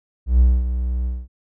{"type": "tone with ADSR envelope", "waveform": "triangle", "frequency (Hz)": 61.74, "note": "B1", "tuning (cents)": 0, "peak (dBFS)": -6, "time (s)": [0.26, 1.28], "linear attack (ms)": 140, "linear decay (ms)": 230, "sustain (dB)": -11, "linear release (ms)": 220, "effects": ["tanh soft clip ceiling -3 dBFS"]}